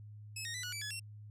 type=tone with pitch steps; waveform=15% pulse; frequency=2587 / 1860 / 1988 / 1462 / 2314 / 1698 / 2721 Hz; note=E7 / A#6 / B6 / F#6 / D7 / G#6 / F7; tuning=-33 / -4 / +11 / -21 / -26 / +38 / -46 cents; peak=-33 dBFS; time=0.36-0.997 s; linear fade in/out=5 ms; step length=91 ms; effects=added 105 Hz sine -48 dBFS peak until 1.3 s + resampled to 32000 Hz